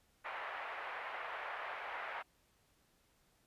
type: band-pass noise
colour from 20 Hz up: pink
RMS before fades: -44 dBFS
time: 0.24-2.23 s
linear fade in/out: 20 ms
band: 650 to 2300 Hz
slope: 24 dB/octave
effects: pink hiss -73 dBFS RMS until 3.46 s + resampled to 32000 Hz